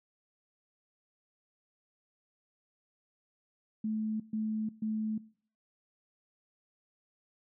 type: tone bursts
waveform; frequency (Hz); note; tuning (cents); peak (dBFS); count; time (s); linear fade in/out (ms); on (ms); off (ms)
sine; 217.1; A3; -23; -30; 3; 3.84-5.18; 5; 360; 130
effects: noise-tail reverb RT60 0.5 s tail -21 dB re dry